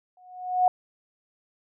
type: tone with exponential growth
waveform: sine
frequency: 731 Hz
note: F#5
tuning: 21 cents flat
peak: -14 dBFS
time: 0.17-0.68 s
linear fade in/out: 2 ms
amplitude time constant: 110 ms
effects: none